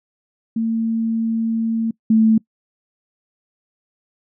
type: tone pair in turn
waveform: sine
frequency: 226 / 221.1 Hz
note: A3 / A3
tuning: +47 / +9 cents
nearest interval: unison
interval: 38 cents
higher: first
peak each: -17 / -10 dBFS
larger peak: second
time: 0.56-1.91 / 2.1-2.38 s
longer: first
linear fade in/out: 5 ms
effects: noise-tail reverb RT60 0.1 s tail -24 dB re dry